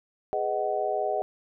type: chord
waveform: sine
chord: G# minor seventh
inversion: none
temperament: just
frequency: 415.3 / 498.4 / 623 / 747.5 Hz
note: G#4 / B4 / D#5 / F#5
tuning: 0 / +16 / +2 / +17 cents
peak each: -31 / -35 / -29 / -29 dBFS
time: 0.33-1.22 s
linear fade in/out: 0 ms
effects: none